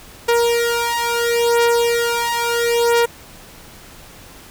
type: beating tone pair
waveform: sawtooth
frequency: 470 / 470.74 Hz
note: A#4 / A#4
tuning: +14 / +17 cents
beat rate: 0.74 Hz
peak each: -14 dBFS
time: 0.28-3.06 s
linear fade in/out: 10 ms
effects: pink hiss -41 dBFS RMS until 4.5 s